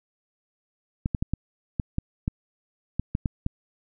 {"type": "clicks", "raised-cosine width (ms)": 5, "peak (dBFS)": -12, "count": 11, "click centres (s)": [1.059, 1.148, 1.225, 1.336, 1.798, 1.984, 2.279, 2.996, 3.151, 3.258, 3.464], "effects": []}